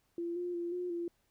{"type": "tone with pitch steps", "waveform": "sine", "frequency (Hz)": [341.6, 353.5, 344.3, 357.7, 343], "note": ["F4", "F4", "F4", "F4", "F4"], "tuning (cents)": [-38, 21, -25, 41, -31], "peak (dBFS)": -34, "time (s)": [0.18, 1.08], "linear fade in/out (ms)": 2, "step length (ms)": 180, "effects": ["pink hiss -75 dBFS RMS until 1.3 s"]}